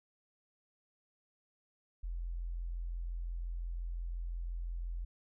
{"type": "tone", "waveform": "sine", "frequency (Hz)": 42.87, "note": "F1", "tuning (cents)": -31, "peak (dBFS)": -36, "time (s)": [2.03, 5.05], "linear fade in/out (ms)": 10, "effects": []}